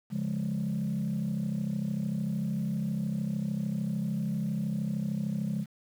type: chord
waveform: sine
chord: Db major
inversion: none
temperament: equal with one note detuned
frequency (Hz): 140.93 / 174.61 / 207.7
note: Db3 / F3 / Ab3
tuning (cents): +29 / 0 / 0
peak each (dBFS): -33 / -32 / -30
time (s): 0.1-5.66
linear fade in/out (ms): 50
effects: tanh soft clip ceiling -24 dBFS + 9-bit